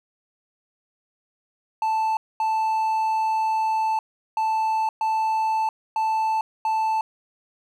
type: tone bursts at uneven times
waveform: triangle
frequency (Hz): 880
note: A5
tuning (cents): 0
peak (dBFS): -18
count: 6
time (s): 1.82-2.17 / 2.4-3.99 / 4.37-4.89 / 5.01-5.69 / 5.96-6.41 / 6.65-7.01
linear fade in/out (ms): 2
effects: none